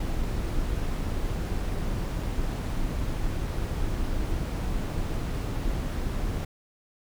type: noise with amplitude modulation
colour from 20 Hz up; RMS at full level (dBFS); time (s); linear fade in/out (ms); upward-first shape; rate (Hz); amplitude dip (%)
brown; -27; 0-6.45; 5; sine; 298; 30
effects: none